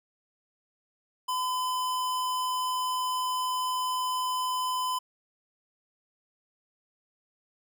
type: tone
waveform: square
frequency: 1013 Hz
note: B5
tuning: 44 cents sharp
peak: -28 dBFS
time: 1.28-4.99 s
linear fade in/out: 10 ms
effects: none